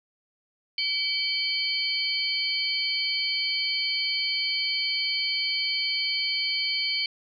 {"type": "tone cluster", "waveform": "sine", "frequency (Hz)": [2293, 3094, 4341, 4639], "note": ["D7", "G7", "C#8", "D8"], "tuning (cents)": [-42, -23, -37, -22], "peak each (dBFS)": -30, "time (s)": [0.78, 7.06], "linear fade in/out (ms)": 2, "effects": []}